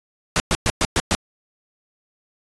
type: noise bursts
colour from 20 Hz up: pink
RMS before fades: -18 dBFS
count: 6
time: 0.36-1.15 s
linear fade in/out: 0 ms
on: 40 ms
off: 110 ms
effects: resampled to 22050 Hz